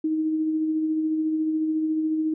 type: tone with tremolo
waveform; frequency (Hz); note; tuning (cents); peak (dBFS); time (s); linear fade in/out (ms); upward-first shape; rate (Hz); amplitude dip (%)
sine; 313.8; D#4; +15; -20; 0.04-2.34; 5; sine; 14; 30
effects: none